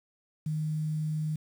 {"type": "tone with quantisation", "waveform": "sine", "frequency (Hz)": 154.6, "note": "D#3", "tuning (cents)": -11, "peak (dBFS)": -28, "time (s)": [0.46, 1.36], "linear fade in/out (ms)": 5, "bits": 9, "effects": []}